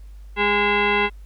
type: tone with frequency modulation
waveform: sine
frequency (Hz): 822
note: G#5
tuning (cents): -18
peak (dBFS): -16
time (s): 0.36-1.1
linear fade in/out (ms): 50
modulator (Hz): 616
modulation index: 3.3
effects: added 50 Hz sine -37 dBFS peak until 1.25 s + pink hiss -61 dBFS RMS until 1.25 s